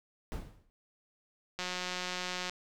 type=noise with exponential decay; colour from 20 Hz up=brown; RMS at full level=-33 dBFS; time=0.32-0.7 s; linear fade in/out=0 ms; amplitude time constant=81 ms
type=click train; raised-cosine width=0.2 ms; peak=-19 dBFS; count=165; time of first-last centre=1.59-2.496 s; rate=181 Hz
effects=none